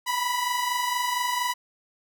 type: tone pair together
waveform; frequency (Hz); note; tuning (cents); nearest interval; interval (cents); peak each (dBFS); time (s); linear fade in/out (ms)
sawtooth; 967 / 991.3; B5 / B5; -37 / +6; unison; 43; -26 / -22; 0.06-1.54; 20
effects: none